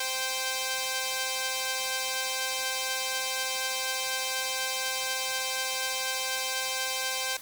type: tone pair together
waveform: 5% pulse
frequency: 521.3 / 784 Hz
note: C5 / G5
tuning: -6 / 0 cents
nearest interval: perfect fifth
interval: 706 cents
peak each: -20 dBFS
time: 0-7.37 s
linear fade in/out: 5 ms
effects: white hiss -46 dBFS RMS until 7.41 s